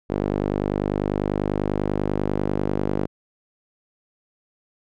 sawtooth tone with band-pass filter, 50.1 Hz, G1, 38 cents sharp, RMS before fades -24 dBFS, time 0.09-3.07 s, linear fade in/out 20 ms, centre 370 Hz, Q 1.1, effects none

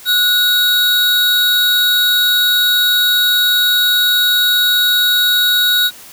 square tone pair together, 1465 / 3815 Hz, F#6 / A#7, -18 / +39 cents, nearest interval octave + perfect fourth, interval 1657 cents, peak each -17 / -12 dBFS, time 0.05-5.91 s, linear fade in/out 50 ms, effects white hiss -37 dBFS RMS until 6.12 s

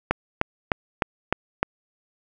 click train, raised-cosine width 0.5 ms, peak -4 dBFS, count 6, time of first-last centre 0.11-1.63 s, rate 3.29 Hz, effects none

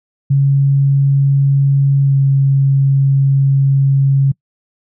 sine tone with pitch glide, 138.59 to 137.08 Hz, C#3 to C#3, 0 to -19 cents, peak -8 dBFS, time 0.3-4.32 s, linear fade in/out 10 ms, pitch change -19 cents, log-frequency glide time 2.03-2.16 s, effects noise-tail reverb RT60 0.1 s tail -24 dB re dry

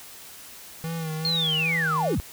square tone with vibrato, 161 Hz, E3, 41 cents flat, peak -29 dBFS, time 0.84-2.15 s, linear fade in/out 0 ms, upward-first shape sine, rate 2.5 Hz, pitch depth 50 cents each way
sine linear sweep, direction down, 4317 to 30.87 Hz, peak -22 dBFS, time 1.25-2.2 s, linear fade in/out 0 ms
effects white hiss -44 dBFS RMS until 2.32 s

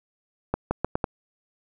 accelerating click train, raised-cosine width 1 ms, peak -9 dBFS, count 5, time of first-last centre 0.54-1.042 s, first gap 170 ms, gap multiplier 0.8, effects none

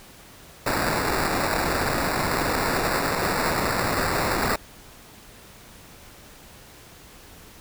white noise with sample-and-hold, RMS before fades -24 dBFS, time 0.66-4.56 s, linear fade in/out 5 ms, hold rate 3150 Hz, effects pink hiss -47 dBFS RMS until 7.6 s

